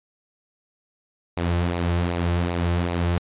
sawtooth tone with flanger, 86.7 Hz, F2, 12 cents flat, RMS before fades -23 dBFS, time 1.37-3.18 s, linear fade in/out 0 ms, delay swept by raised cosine 0.6 to 4.3 ms, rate 2.6 Hz, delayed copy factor -0.5, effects resampled to 8000 Hz

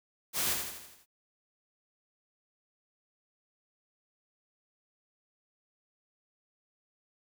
white noise with echo, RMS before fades -31 dBFS, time 0.33-0.57 s, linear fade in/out 50 ms, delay 82 ms, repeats 6, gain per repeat -5 dB, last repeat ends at 1.062 s, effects none

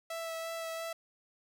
sawtooth tone with vibrato, 657 Hz, E5, 6 cents flat, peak -33 dBFS, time 0.1-0.93 s, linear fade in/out 5 ms, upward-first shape sine, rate 2.9 Hz, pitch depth 12 cents each way, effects none

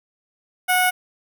10% pulse tone with notch filter, 732 Hz, F#5, 19 cents flat, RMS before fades -18 dBFS, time 0.68-0.91 s, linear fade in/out 20 ms, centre 4200 Hz, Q 0.76, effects none

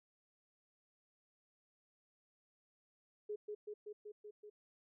sine tone with echo, 419.1 Hz, G#4, 16 cents sharp, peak -39 dBFS, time 3.29-3.36 s, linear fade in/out 10 ms, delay 190 ms, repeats 6, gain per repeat -2 dB, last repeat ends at 4.5 s, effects none

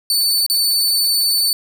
sawtooth tone with dropouts, 4506 Hz, C#8, 28 cents sharp, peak -11 dBFS, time 0.1-1.53 s, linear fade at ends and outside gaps 1 ms, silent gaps 0.464-0.499 s, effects none

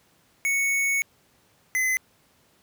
square tone pair in turn, 2217 / 2036 Hz, C#7 / C7, 0 / -48 cents, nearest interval minor second, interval 148 cents, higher first, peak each -22 dBFS, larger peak neither, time 0.45-1.02 / 1.75-1.97 s, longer first, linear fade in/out 0 ms, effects pink hiss -62 dBFS RMS until 2.62 s + high-pass 80 Hz 12 dB/octave

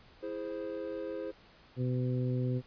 triangle chord, E augmented, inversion none, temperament equal, 329.6 / 415.3 / 523.3 Hz, E4 / G#4 / B#4, 0 / 0 / 0 cents, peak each -39 / -39 / -37 dBFS, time 0.22-1.32 s, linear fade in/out 20 ms
harmonic tone, 126.2 Hz, B2, 38 cents sharp, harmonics 1 / 2 / 3 / 4, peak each -30 / -36 / -40 / -42 dBFS, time 1.76-2.62 s, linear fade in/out 50 ms
effects pink hiss -59 dBFS RMS until 2.66 s + resampled to 11025 Hz

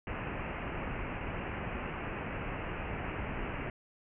pink low-pass noise, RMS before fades -38 dBFS, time 0.07-3.7 s, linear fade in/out 2 ms, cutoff 2800 Hz, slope 96 dB/octave, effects none

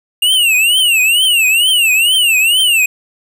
square tone with vibrato, 2794 Hz, F7, in tune, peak -9 dBFS, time 0.22-2.86 s, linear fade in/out 5 ms, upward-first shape triangle, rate 2.2 Hz, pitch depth 220 cents each way, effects none

